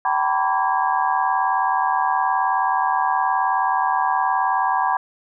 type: tone cluster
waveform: sine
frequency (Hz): 769 / 917 / 996 / 1145 / 1636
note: G5 / A#5 / B5 / D6 / G#6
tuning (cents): -33 / -29 / +14 / -44 / -26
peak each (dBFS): -22 / -24 / -21 / -26 / -28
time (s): 0.05-4.97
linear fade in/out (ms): 2
effects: none